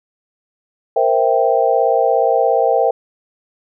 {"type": "chord", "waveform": "sine", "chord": "C dominant seventh", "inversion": "third", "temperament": "equal with one note detuned", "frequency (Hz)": [466.2, 523.3, 661.9, 784], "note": ["Bb4", "C5", "E5", "G5"], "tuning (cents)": [0, 0, 7, 0], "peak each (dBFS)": -17, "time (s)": [0.96, 2.91], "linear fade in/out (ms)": 5, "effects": []}